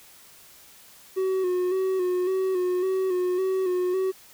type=tone with vibrato; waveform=triangle; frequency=370 Hz; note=F#4; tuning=in tune; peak=-20 dBFS; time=1.16-4.12 s; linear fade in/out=20 ms; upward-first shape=square; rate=1.8 Hz; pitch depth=38 cents each way; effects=white hiss -51 dBFS RMS until 4.33 s